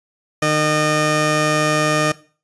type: tone pair together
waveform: 15% pulse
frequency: 152.6 / 610.4 Hz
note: D#3 / D#5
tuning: -33 / -33 cents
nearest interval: 2 octaves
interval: 2400 cents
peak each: -12 dBFS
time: 0.42-2.12 s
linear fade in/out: 5 ms
effects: noise-tail reverb RT60 0.4 s tail -19 dB re dry + resampled to 22050 Hz